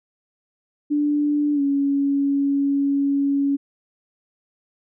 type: tone with pitch glide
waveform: sine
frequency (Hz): 293.7 to 279.8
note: D4 to C#4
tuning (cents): 0 to +16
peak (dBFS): -17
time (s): 0.9-3.57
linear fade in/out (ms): 20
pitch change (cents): -84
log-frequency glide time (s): 1.54-1.61
effects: none